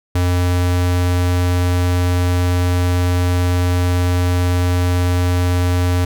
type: tone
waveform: square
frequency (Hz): 89.1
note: F2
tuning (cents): +35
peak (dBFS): -14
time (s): 0.15-6.05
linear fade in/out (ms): 5
effects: none